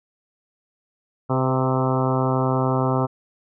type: harmonic tone with a mistuned harmonic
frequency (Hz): 130.6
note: C3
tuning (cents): -3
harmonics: 1 / 2 / 3 / 4 / 5 / 6 / 7 / 8 / 9 / 10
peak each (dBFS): -22 / -25 / -27 / -28 / -29 / -30 / -30 / -31 / -32 / -32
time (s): 1.29-3.07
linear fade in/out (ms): 20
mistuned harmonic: 4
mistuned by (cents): -22
effects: none